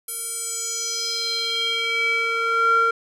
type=tone with band-pass filter sweep; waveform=square; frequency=458.9 Hz; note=A#4; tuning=27 cents flat; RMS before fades=-23 dBFS; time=0.08-2.91 s; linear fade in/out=5 ms; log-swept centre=11000 to 1200 Hz; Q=4.2; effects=none